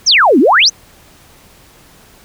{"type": "exponential two-way sweep", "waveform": "sine", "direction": "down then up", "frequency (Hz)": [6645, 233.4, 6645], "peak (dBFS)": -5, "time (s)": [0.06, 0.7], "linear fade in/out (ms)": 20, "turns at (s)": 0.39, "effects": ["pink hiss -44 dBFS RMS until 2.24 s"]}